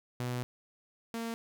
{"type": "tone pair in turn", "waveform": "sawtooth", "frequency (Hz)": [123.47, 229.4], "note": ["B2", "A#3"], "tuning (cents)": [0, -28], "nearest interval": "major seventh", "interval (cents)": 1072, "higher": "second", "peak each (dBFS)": [-29, -31], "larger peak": "first", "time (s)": [[0.2, 0.43], [1.14, 1.34]], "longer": "first", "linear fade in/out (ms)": 0, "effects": []}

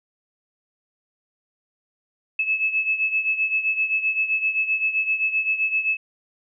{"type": "beating tone pair", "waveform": "sine", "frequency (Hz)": [2598, 2605.7], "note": ["E7", "E7"], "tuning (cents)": [-26, -21], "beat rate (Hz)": 7.7, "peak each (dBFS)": [-21, -26], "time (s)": [2.39, 5.97], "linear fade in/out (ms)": 5, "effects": []}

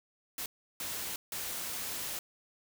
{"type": "noise bursts at uneven times", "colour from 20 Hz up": "white", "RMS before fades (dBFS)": -38, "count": 3, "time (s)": [[0.38, 0.46], [0.8, 1.16], [1.32, 2.19]], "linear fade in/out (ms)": 2, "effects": []}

